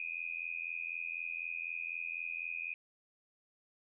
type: tone with amplitude modulation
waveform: sine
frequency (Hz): 2483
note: D#7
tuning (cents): -4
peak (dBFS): -33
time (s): 0-2.74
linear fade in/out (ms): 2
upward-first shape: sine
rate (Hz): 84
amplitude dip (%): 100
effects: none